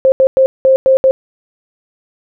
sine tone bursts at uneven times, 529 Hz, C5, 19 cents sharp, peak -5 dBFS, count 6, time 0.05-0.12 / 0.2-0.27 / 0.37-0.46 / 0.65-0.76 / 0.86-0.97 / 1.04-1.11 s, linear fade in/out 0 ms, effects none

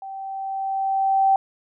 sine tone with level ramp, 776 Hz, G5, 18 cents flat, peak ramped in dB -32 to -13 dBFS, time 0.02-1.36 s, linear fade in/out 2 ms, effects none

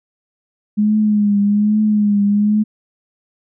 sine tone with vibrato, 208.2 Hz, G#3, 5 cents sharp, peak -11 dBFS, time 0.77-2.64 s, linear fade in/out 20 ms, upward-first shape triangle, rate 1.2 Hz, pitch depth 57 cents each way, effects none

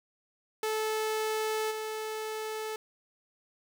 sawtooth tone with level steps, 435.2 Hz, A4, 19 cents flat, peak -25 / -30 dBFS, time 0.63-2.76 s, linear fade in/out 2 ms, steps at 1.7 s, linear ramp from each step 20 ms, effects none

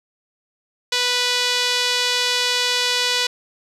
sawtooth tone with band-pass filter, 492.9 Hz, B4, 3 cents flat, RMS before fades -20 dBFS, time 0.92-3.27 s, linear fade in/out 5 ms, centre 4000 Hz, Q 1.6, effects resampled to 32000 Hz + 8-bit

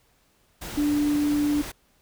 sine tone in noise, 293.7 Hz, D4, in tune, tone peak -20 dBFS, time 0.77-1.62 s, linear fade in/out 10 ms, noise pink, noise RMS -36 dBFS, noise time 0.61-1.72 s, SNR +13 dB, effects pink hiss -64 dBFS RMS until 2.01 s

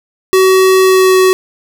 square tone with pitch glide, 377.3 to 374.3 Hz, F#4 to F#4, +34 to +20 cents, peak -6 dBFS, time 0.33-1.33 s, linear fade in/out 0 ms, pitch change -14 cents, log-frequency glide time 0.83-1.15 s, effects none

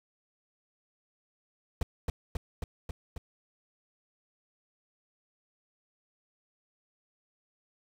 brown noise with echo, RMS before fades -28 dBFS, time 1.81-1.83 s, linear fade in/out 2 ms, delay 270 ms, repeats 5, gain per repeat -2 dB, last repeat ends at 3.18 s, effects none

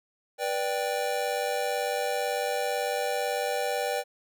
square chord, G major, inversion first, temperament just, 490 / 588 / 784 Hz, B4 / D5 / G5, -14 / +2 / 0 cents, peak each -32 dBFS, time 0.38-4.04 s, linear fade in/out 50 ms, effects none

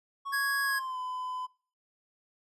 triangle tone with pitch glide, 1108.7 to 1010.8 Hz, C#6 to B5, 0 to +40 cents, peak -32 dBFS, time 0.25-1.47 s, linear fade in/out 20 ms, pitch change -160 cents, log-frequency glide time 0.62-0.98 s
square tone, 1661.2 Hz, G#6, in tune, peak -28 dBFS, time 0.32-0.8 s, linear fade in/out 20 ms
effects noise-tail reverb RT60 0.4 s tail -22 dB re dry + resampled to 32000 Hz

